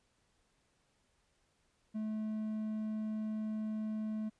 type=tone; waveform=triangle; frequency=216.2 Hz; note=A3; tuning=30 cents flat; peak=-33 dBFS; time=1.94-4.3 s; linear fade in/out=20 ms; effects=pink hiss -75 dBFS RMS until 4.39 s + resampled to 22050 Hz